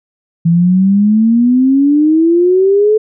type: exponential sweep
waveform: sine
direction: up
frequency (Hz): 164.81 to 436.9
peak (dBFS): -6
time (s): 0.45-2.98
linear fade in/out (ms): 10
effects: none